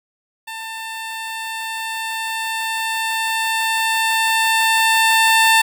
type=tone with level ramp; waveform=15% pulse; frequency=894 Hz; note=A5; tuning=27 cents sharp; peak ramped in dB=-22 to -4 dBFS; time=0.47-5.62 s; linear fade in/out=10 ms; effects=none